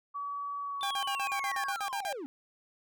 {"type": "tone with pitch glide", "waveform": "sine", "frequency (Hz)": [1139, 1107.2], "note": ["C#6", "C#6"], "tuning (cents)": [47, -2], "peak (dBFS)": -34, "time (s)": [0.14, 1.73], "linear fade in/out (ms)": 20, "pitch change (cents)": -49, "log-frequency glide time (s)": [0.6, 1.02]}
{"type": "linear sweep", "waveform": "triangle", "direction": "down", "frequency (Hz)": [3570, 250.4], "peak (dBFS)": -35, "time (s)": [0.81, 2.26], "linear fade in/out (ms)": 0}
{"type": "tone bursts", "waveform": "sawtooth", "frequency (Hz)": 798, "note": "G5", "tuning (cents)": 31, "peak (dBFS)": -29, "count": 11, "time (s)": [0.83, 2.126], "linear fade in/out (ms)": 0, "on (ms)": 76, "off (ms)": 46}
{"effects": []}